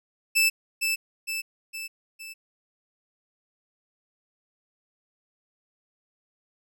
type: tone with echo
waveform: sawtooth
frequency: 2637 Hz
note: E7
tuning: in tune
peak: -15 dBFS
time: 0.35-0.5 s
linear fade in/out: 20 ms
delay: 460 ms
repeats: 4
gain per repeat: -5 dB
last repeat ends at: 2.34 s
effects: none